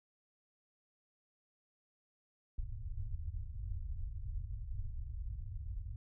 pink low-pass noise, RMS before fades -41 dBFS, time 2.58-5.96 s, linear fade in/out 2 ms, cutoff 110 Hz, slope 48 dB/octave, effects none

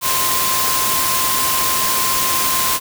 sine tone in noise, 1047 Hz, C6, 1 cent sharp, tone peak -21 dBFS, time 0.01-2.8 s, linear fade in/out 50 ms, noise white, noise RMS -18 dBFS, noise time 0.01-2.8 s, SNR -6 dB, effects none

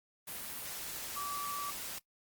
sine tone in noise, 1154 Hz, D6, 31 cents flat, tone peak -37 dBFS, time 1.16-1.71 s, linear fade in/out 10 ms, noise white, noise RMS -42 dBFS, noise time 0.27-1.99 s, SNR +2 dB, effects noise-tail reverb RT60 0.1 s tail -20 dB re dry + Opus 32 kbps

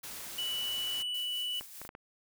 white noise, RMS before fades -43 dBFS, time 0.03-1.03 s, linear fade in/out 10 ms
triangle tone, 2960 Hz, F#7, in tune, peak -31 dBFS, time 0.38-1.6 s, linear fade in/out 5 ms
blue noise with tremolo, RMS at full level -46 dBFS, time 1.14-1.88 s, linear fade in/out 5 ms, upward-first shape sine, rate 5 Hz, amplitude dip 45%
clicks, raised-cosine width 0.5 ms, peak -29 dBFS, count 5, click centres 1.61 / 1.816 / 1.851 / 1.891 / 1.951 s
effects none

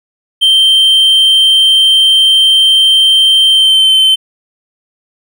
triangle tone with pitch glide, 3134 to 3086 Hz, G7 to G7, -1 to -28 cents, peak -3 dBFS, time 0.41-4.16 s, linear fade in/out 20 ms, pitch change -27 cents, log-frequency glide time 3.49-3.94 s, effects none

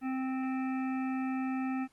harmonic tone, 261.6 Hz, C4, in tune, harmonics 1 / 3 / 5 / 7 / 9 / 10, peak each -31 / -41 / -45 / -48 / -50 / -51 dBFS, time 0.01-1.88 s, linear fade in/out 50 ms, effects pink hiss -69 dBFS RMS until 1.92 s + Opus 32 kbps

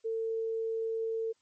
sine tone, 450 Hz, A4, 39 cents sharp, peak -30 dBFS, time 0.04-1.33 s, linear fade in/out 20 ms, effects white hiss -73 dBFS RMS until 1.41 s + MP3 32 kbps

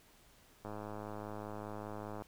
click train, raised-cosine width 1 ms, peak -30 dBFS, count 166, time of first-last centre 0.65-2.221 s, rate 105 Hz, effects pink hiss -64 dBFS RMS until 2.27 s

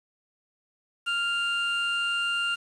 triangle tone pair together, 1396.9 / 2794 Hz, F6 / F7, 0 / 0 cents, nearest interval octave, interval 1200 cents, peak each -26 dBFS, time 1.06-2.56 s, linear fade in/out 20 ms, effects resampled to 24000 Hz + 8-bit

